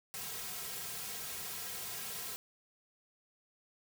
white noise with comb filter, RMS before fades -42 dBFS, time 0.14-2.36 s, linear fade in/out 0 ms, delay 3.4 ms, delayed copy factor -0.9, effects none

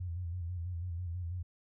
sine tone with vibrato, 87.31 Hz, F2, in tune, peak -35 dBFS, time 0-1.43 s, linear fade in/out 10 ms, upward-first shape square, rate 6.1 Hz, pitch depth 63 cents each way, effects none

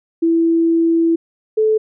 sine tone pair in turn, 331.3 / 434.8 Hz, E4 / A4, +9 / -21 cents, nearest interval perfect fourth, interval 470 cents, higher second, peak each -11 dBFS, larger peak neither, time 0.22-1.16 / 1.57-1.78 s, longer first, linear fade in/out 10 ms, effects none

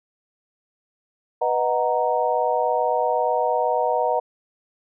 sine chord, B major seventh, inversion none, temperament equal, 493.9 / 622.3 / 740 / 932.3 Hz, B4 / D#5 / F#5 / A#5, 0 / 0 / 0 / 0 cents, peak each -24 dBFS, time 1.41-4.2 s, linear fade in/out 10 ms, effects none

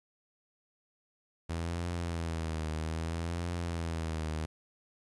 sawtooth tone with vibrato, 82.41 Hz, E2, in tune, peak -29 dBFS, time 1.49-4.46 s, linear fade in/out 10 ms, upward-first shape triangle, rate 0.62 Hz, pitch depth 97 cents each way, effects resampled to 24000 Hz + 11-bit

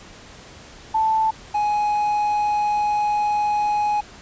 sine / triangle tone pair in turn, 880 / 835.4 Hz, A5 / G#5, 0 / +10 cents, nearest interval minor second, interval 90 cents, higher first, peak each -16 dBFS, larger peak neither, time 0.94-1.31 / 1.54-4.01 s, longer second, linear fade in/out 10 ms, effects pink hiss -43 dBFS RMS until 4.21 s + resampled to 16000 Hz

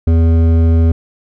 sine tone with hard clipping, 82.41 Hz, E2, in tune, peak -9 dBFS, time 0.07-0.92 s, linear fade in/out 5 ms, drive 11 dB, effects none

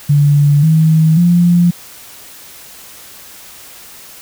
sine tone with pitch steps, 144.8 / 158.82 / 174.2 Hz, D3 / D#3 / F3, -24 / +36 / -4 cents, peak -6 dBFS, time 0.09-1.71 s, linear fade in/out 10 ms, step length 540 ms, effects white hiss -36 dBFS RMS until 4.21 s

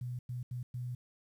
sine tone bursts at uneven times, 123.47 Hz, B2, in tune, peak -36 dBFS, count 4, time 0.01-0.19 / 0.29-0.43 / 0.51-0.63 / 0.74-0.95 s, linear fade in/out 5 ms, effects 11-bit

